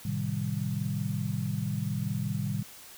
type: chord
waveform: sine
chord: A half-diminished seventh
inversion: none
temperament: equal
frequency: 110 / 130.81 / 155.56 / 196 Hz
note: A2 / C3 / Eb3 / G3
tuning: 0 / 0 / 0 / 0 cents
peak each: -34 dBFS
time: 0.05-2.63 s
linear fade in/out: 5 ms
effects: white hiss -49 dBFS RMS until 2.97 s